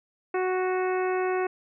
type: harmonic tone with a mistuned harmonic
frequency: 370 Hz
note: F#4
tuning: in tune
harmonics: 1 / 2 / 3 / 4 / 5 / 6 / 7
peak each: -25 / -31 / -35 / -37 / -39 / -41 / -42 dBFS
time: 0.34-1.47 s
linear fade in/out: 5 ms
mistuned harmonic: 6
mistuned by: -19 cents
effects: none